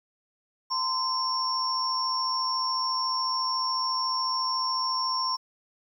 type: tone cluster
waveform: sine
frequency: 920 / 1034 / 5470 Hz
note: A#5 / C6 / F8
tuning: -23 / -21 / -37 cents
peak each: -37 / -28 / -28 dBFS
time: 0.7-5.37 s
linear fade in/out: 20 ms
effects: 10-bit